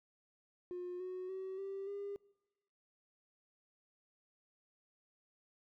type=tone with pitch steps; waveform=triangle; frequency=357.6 / 368.3 / 379.3 / 390.6 / 402.3 Hz; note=F4 / F#4 / F#4 / G4 / G4; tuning=+41 / -8 / +43 / -6 / +45 cents; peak=-37 dBFS; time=0.71-2.16 s; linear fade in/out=0 ms; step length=290 ms; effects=noise-tail reverb RT60 1.0 s tail -25 dB re dry + tanh soft clip ceiling -37 dBFS